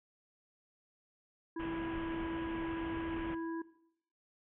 harmonic tone, 329.6 Hz, E4, in tune, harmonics 1 / 3 / 5, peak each -37 / -47 / -51 dBFS, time 1.56-3.62 s, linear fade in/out 5 ms
pink low-pass noise, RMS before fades -45 dBFS, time 1.59-3.35 s, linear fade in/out 10 ms, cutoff 3200 Hz, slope 96 dB/octave
effects noise-tail reverb RT60 0.7 s tail -17 dB re dry

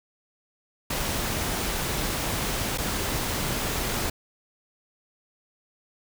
pink noise with dropouts, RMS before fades -28 dBFS, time 0.9-4.1 s, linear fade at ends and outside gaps 5 ms, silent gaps 2.776-2.782 s, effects none

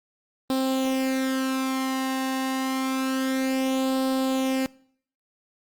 sawtooth tone with flanger, 263.6 Hz, C4, 13 cents sharp, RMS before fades -25 dBFS, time 0.5-4.66 s, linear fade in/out 0 ms, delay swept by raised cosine 0.23 to 1.09 ms, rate 0.28 Hz, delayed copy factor +0.55, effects noise-tail reverb RT60 0.6 s tail -23 dB re dry + Opus 24 kbps

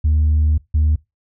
sine tone pair in turn, 76.5 / 76.5 Hz, D#2 / D#2, -29 / -29 cents, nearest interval unison, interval 0 cents, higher neither, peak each -10 dBFS, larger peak neither, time 0.04-0.58 / 0.74-0.96 s, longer first, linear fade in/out 10 ms, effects noise-tail reverb RT60 0.2 s tail -22 dB re dry + tanh soft clip ceiling -10 dBFS

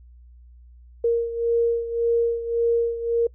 sine beating tone pair, 466.2 / 468 Hz, A#4 / A#4, 0 / +7 cents, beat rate 1.8 Hz, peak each -20 / -25 dBFS, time 1.04-3.27 s, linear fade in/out 5 ms, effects noise-tail reverb RT60 0.1 s tail -25 dB re dry + added 60 Hz sine -45 dBFS peak until 3.34 s

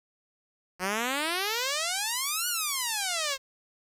5% pulse exponential two-way sweep, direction up then down, 176.5 to 1480 to 524 Hz, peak -16 dBFS, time 0.79-3.38 s, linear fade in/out 50 ms, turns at 2.48 s, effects resampled to 32000 Hz + 9-bit

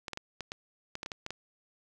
clicks, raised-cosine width 0.2 ms, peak -20 dBFS, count 11, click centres 0.082 / 0.133 / 0.174 / 0.407 / 0.519 / 0.954 / 1.031 / 1.061 / 1.118 / 1.264 / 1.306 s, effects none

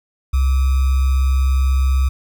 sine tone with sample-and-hold, 66.2 Hz, C2, 21 cents sharp, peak -12 dBFS, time 0.33-2.09 s, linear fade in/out 10 ms, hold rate 1225 Hz, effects none

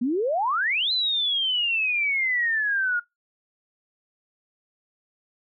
sine exponential two-way sweep, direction up then down, 228.4 to 4096 to 1416 Hz, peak -21 dBFS, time 0.01-3 s, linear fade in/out 10 ms, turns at 0.92 s, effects noise-tail reverb RT60 0.2 s tail -24 dB re dry

